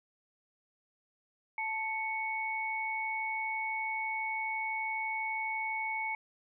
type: tone pair together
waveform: sine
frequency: 879.8 / 2217 Hz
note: A5 / C#7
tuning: 0 / 0 cents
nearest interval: octave + major third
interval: 1600 cents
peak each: -36 / -34 dBFS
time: 1.58-6.15 s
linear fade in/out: 2 ms
effects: none